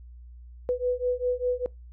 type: beating tone pair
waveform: sine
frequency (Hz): 493.9 / 498.9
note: B4 / B4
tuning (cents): 0 / +17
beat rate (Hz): 5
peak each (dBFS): -27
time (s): 0.69-1.66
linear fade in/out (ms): 0
effects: noise-tail reverb RT60 0.2 s tail -23 dB re dry + added 60 Hz sine -43 dBFS peak until 1.92 s